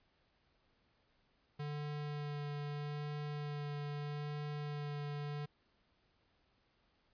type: tone with vibrato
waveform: square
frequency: 146.83 Hz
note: D3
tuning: in tune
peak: -40 dBFS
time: 1.59-5.46 s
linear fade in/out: 10 ms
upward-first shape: sine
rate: 0.79 Hz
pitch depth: 12 cents each way
effects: pink hiss -75 dBFS RMS until 7.13 s + resampled to 11025 Hz